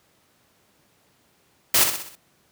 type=noise with echo; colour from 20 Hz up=white; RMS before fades=-17 dBFS; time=1.74-1.84 s; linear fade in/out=5 ms; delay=63 ms; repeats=5; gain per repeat=-6 dB; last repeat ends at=2.155 s; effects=pink hiss -62 dBFS RMS until 2.51 s + high-pass 100 Hz 12 dB/octave